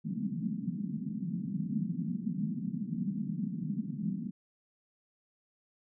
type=band-pass noise; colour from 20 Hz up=white; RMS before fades=-35 dBFS; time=0.04-4.31 s; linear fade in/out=20 ms; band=160 to 230 Hz; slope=48 dB/octave; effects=none